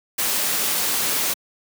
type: noise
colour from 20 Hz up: white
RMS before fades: -22 dBFS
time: 0.18-1.34 s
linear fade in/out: 10 ms
effects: high-pass 150 Hz 12 dB/octave